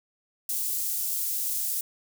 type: high-pass noise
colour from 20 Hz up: white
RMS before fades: -29 dBFS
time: 0.49-1.81 s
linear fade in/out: 2 ms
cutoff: 7900 Hz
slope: 12 dB/octave
effects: none